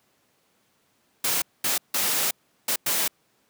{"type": "noise bursts at uneven times", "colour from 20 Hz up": "white", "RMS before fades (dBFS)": -24, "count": 5, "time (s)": [[1.24, 1.42], [1.64, 1.78], [1.94, 2.31], [2.68, 2.76], [2.86, 3.08]], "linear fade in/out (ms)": 5, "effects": ["pink hiss -66 dBFS RMS until 3.49 s", "high-pass 150 Hz 12 dB/octave"]}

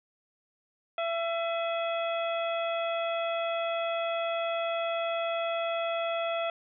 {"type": "harmonic tone with a mistuned harmonic", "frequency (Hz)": 670, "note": "E5", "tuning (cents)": 28, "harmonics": [1, 2, 3, 4, 5], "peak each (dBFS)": [-29, -36, -43, -39, -41], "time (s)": [0.98, 6.5], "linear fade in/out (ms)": 2, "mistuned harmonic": 4, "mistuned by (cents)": -84, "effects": []}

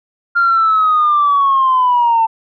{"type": "linear sweep", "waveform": "sine", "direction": "down", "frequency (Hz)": [1400, 890], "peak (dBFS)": -8, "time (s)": [0.35, 2.27], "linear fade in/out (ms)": 20, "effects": ["tanh soft clip ceiling -5 dBFS"]}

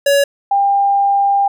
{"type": "tone pair in turn", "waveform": ["square", "sine"], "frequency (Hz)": [563, 798.2], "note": ["C#5", "G5"], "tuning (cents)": [27, 31], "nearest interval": "tritone", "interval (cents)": 604, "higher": "second", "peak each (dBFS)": -10, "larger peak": "neither", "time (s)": [[0.06, 0.24], [0.51, 1.48]], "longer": "second", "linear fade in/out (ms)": 5, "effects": []}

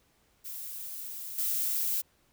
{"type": "noise with level steps", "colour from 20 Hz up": "violet", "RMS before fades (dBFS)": [-40, -30], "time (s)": [0.44, 2.02], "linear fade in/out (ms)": 20, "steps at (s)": 1.38, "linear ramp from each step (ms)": 5, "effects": ["pink hiss -68 dBFS RMS until 2.32 s"]}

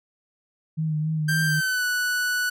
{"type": "tone with vibrato", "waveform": "sine", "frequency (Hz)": 155.56, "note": "D#3", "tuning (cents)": 0, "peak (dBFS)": -22, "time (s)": [0.77, 1.61], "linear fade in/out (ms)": 20, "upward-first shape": "sine", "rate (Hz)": 3.6, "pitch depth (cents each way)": 34}
{"type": "tone with pitch glide", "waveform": "45% pulse", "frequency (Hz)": [1577, 1479.9], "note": ["G6", "F#6"], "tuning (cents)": [10, 0], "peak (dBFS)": -22, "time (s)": [1.28, 2.5], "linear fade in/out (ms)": 10, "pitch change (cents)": -110, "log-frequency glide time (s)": [1.48, 1.84]}
{"effects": []}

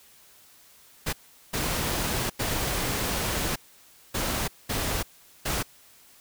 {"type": "noise bursts at uneven times", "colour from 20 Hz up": "pink", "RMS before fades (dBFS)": -28, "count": 6, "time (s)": [[1.06, 1.13], [1.53, 2.3], [2.39, 3.56], [4.14, 4.48], [4.69, 5.03], [5.45, 5.63]], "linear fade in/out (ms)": 10, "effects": ["white hiss -55 dBFS RMS until 6.2 s"]}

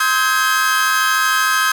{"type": "chord", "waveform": "40% pulse", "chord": "Ab major seventh", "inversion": "first", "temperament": "equal with one note detuned", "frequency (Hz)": [1046.5, 1275.1, 1568, 1661.2], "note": ["C6", "Eb6", "G6", "Ab6"], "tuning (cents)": [0, 42, 0, 0], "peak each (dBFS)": [-22, -17, -17, -20], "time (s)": [0, 1.72], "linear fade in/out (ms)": 5, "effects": ["7-bit"]}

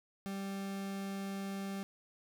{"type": "tone", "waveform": "40% pulse", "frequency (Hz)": 196, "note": "G3", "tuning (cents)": 0, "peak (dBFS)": -37, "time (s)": [0.26, 1.83], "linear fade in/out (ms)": 0, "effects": []}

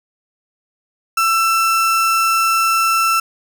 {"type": "tone", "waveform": "35% pulse", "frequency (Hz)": 1335, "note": "E6", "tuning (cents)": 22, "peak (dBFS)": -11, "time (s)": [1.17, 3.2], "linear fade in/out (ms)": 5, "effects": []}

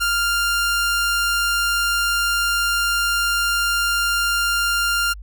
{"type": "tone", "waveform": "sawtooth", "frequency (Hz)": 1396.9, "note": "F6", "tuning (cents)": 0, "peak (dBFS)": -14, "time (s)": [0, 5.14], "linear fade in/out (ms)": 20, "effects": ["added 50 Hz sine -33 dBFS peak until 5.22 s"]}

